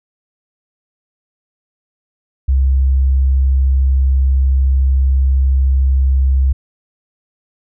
sine tone, 66.5 Hz, C2, 29 cents sharp, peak -9 dBFS, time 2.48-6.53 s, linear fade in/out 10 ms, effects none

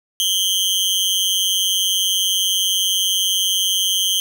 sawtooth tone with amplitude modulation, 3140 Hz, G7, 2 cents sharp, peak -9 dBFS, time 0.2-4.2 s, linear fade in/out 0 ms, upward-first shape sine, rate 190 Hz, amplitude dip 90%, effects none

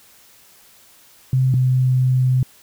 sine tone pair in turn, 130 / 128.36 Hz, C3 / C3, -11 / -33 cents, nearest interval unison, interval 22 cents, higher first, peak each -13 dBFS, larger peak neither, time 1.33-1.54 / 1.54-2.43 s, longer second, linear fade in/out 2 ms, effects white hiss -50 dBFS RMS until 2.62 s

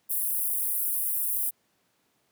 pink high-pass noise, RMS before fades -28 dBFS, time 0.09-1.51 s, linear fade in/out 20 ms, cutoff 10000 Hz, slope 48 dB/octave, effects pink hiss -70 dBFS RMS until 2.31 s + high-pass 150 Hz 12 dB/octave

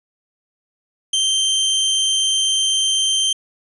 sawtooth tone, 3136 Hz, G7, in tune, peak -12 dBFS, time 1.13-3.33 s, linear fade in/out 5 ms, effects resampled to 24000 Hz

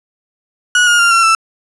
35% pulse tone with pitch steps, 1460 / 1425.8 / 1392.5 / 1359.9 / 1328 Hz, F#6 / F6 / F6 / F6 / E6, -24 / +35 / -5 / -46 / +12 cents, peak -6 dBFS, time 0.75-1.35 s, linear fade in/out 2 ms, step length 120 ms, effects resampled to 24000 Hz + 8-bit

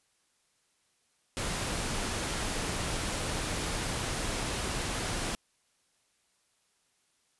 pink noise, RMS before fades -33 dBFS, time 1.37-5.35 s, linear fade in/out 0 ms, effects white hiss -72 dBFS RMS until 7.39 s + resampled to 24000 Hz

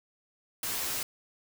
white noise with comb filter, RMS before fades -33 dBFS, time 0.63-1.03 s, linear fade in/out 2 ms, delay 13 ms, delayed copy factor -0.95, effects none

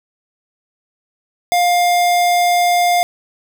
square tone, 705 Hz, F5, 16 cents sharp, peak -12 dBFS, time 1.52-3.03 s, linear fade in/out 0 ms, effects none

